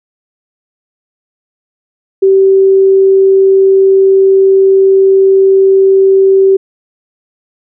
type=tone; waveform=sine; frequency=386.2 Hz; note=G4; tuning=26 cents flat; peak=-3 dBFS; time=2.22-6.57 s; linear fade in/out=10 ms; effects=none